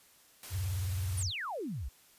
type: noise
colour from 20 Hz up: white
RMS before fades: -46 dBFS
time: 0.43-1.23 s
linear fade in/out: 2 ms
type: tone with vibrato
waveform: sine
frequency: 92.5 Hz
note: F#2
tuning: in tune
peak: -31 dBFS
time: 0.5-1.32 s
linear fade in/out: 50 ms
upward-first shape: square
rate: 19 Hz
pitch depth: 160 cents each way
type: exponential sweep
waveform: sine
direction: down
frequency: 10580 to 52 Hz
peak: -35 dBFS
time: 1.17-1.89 s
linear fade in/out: 10 ms
effects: white hiss -62 dBFS RMS until 2.18 s + resampled to 32000 Hz